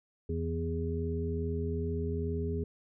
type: harmonic tone with a mistuned harmonic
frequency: 82.41 Hz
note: E2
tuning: in tune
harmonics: 1 / 2 / 3 / 5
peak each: -33 / -38 / -39 / -36 dBFS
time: 0.29-2.64 s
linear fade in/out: 5 ms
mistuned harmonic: 1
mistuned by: +33 cents
effects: none